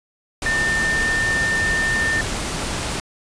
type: tone in noise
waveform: sine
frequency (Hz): 1800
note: A6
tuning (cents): +39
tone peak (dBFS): -18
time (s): 0.46-2.21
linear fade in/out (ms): 2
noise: pink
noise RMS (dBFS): -25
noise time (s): 0.42-3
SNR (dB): +4
effects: resampled to 22050 Hz